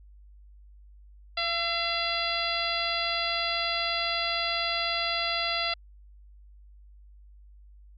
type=harmonic tone with a mistuned harmonic; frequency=681 Hz; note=F5; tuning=44 cents flat; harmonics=1 / 2 / 3 / 4 / 5 / 6 / 7; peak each=-34 / -34 / -34 / -34 / -34 / -34 / -34 dBFS; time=1.37-5.74 s; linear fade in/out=5 ms; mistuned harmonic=2; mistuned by=-18 cents; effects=added 50 Hz sine -49 dBFS peak until 7.97 s